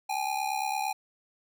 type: ring-modulated tone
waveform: square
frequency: 816 Hz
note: G#5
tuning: 31 cents flat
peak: -26 dBFS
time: 0.09-0.93 s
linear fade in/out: 10 ms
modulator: 34.4 Hz
effects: none